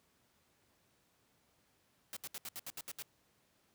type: noise bursts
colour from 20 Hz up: white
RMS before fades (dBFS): -44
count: 9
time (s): 2.13-3.022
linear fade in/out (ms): 0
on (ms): 36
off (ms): 71
effects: pink hiss -73 dBFS RMS until 3.74 s + high-pass 80 Hz 12 dB/octave